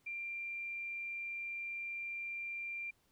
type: tone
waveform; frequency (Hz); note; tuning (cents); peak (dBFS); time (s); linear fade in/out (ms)
sine; 2375; D7; +19; -39; 0.06-2.91; 10
effects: pink hiss -74 dBFS RMS until 3.11 s